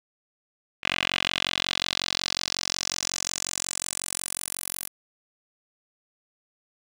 10% pulse tone with band-pass filter sweep, 45.5 Hz, F#1, 28 cents flat, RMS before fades -30 dBFS, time 0.83-4.88 s, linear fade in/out 10 ms, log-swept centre 2600 to 12000 Hz, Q 2.7, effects none

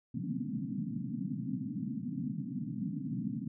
white band-pass noise, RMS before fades -37 dBFS, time 0.14-3.48 s, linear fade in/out 5 ms, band 120 to 280 Hz, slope 96 dB/octave, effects none

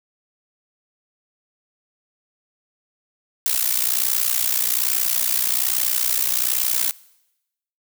blue noise with amplitude modulation, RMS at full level -17 dBFS, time 3.46-6.91 s, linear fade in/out 0 ms, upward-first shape sine, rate 61.2 Hz, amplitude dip 85%, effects noise-tail reverb RT60 0.9 s tail -22 dB re dry

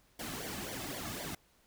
pink noise with flanger, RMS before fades -41 dBFS, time 0.19-1.35 s, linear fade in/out 5 ms, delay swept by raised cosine 0.75 to 2.15 ms, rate 3.9 Hz, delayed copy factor -0.8, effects pink hiss -68 dBFS RMS until 1.66 s

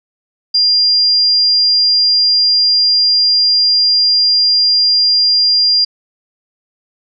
sine tone, 4800 Hz, D8, 37 cents sharp, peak -8 dBFS, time 0.54-5.85 s, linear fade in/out 10 ms, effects none

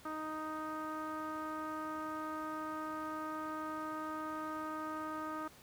sawtooth tone with low-pass filter, 311.1 Hz, D#4, in tune, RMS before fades -41 dBFS, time 0.05-5.48 s, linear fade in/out 5 ms, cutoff 1300 Hz, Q 5, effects pink hiss -59 dBFS RMS until 5.62 s + high-pass 60 Hz 12 dB/octave

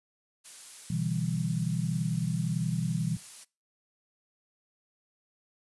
blue noise, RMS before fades -44 dBFS, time 0.44-3.45 s, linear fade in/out 20 ms
sine chord, E minor seventh, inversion second, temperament equal, 123.47 / 146.83 / 164.81 / 196 Hz, B2 / D3 / E3 / G3, 0 / 0 / 0 / 0 cents, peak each -33 / -36 / -30 / -36 dBFS, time 0.9-3.17 s, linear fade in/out 5 ms
effects noise-tail reverb RT60 0.3 s tail -23 dB re dry + resampled to 24000 Hz

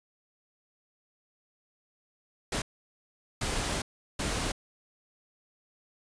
pink noise bursts at uneven times, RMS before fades -31 dBFS, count 3, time 2.52-2.62 / 3.41-3.82 / 4.19-4.52 s, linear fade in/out 5 ms, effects resampled to 22050 Hz

